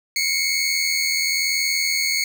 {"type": "tone pair together", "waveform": "20% pulse", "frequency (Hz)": [2149, 2230], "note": ["C7", "C#7"], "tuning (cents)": [46, 10], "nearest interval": "minor second", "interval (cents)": 64, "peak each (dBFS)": -17, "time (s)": [0.16, 2.24], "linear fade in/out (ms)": 2, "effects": []}